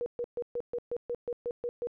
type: tone bursts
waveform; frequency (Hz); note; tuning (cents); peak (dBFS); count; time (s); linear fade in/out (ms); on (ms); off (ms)
sine; 480.3; B4; -48; -30; 11; 0.01-1.871; 0; 51; 130
effects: none